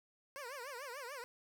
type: tone with vibrato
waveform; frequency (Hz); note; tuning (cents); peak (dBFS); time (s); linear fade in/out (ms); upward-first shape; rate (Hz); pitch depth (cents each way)
15% pulse; 523.3; C5; 0; -38; 0.36-1.24; 0; triangle; 6.8; 240
effects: none